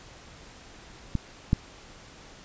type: clicks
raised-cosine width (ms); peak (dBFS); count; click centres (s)
5; -13 / -8; 2; 1.153 / 1.531
effects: pink hiss -49 dBFS RMS until 2.44 s + resampled to 16000 Hz